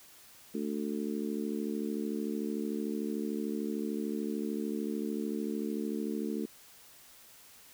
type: harmonic tone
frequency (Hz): 73.42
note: D2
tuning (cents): 0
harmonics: 3 / 4 / 5 / 6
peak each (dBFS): -35 / -37 / -39 / -41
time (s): 0.54-6.46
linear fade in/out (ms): 10
effects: white hiss -56 dBFS RMS until 7.73 s